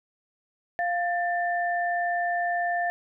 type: tone pair together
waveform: sine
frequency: 698.5 / 1779.5 Hz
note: F5 / A6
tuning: 0 / +19 cents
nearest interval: octave + major third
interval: 1619 cents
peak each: -25 / -29 dBFS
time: 0.79-2.9 s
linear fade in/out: 0 ms
effects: none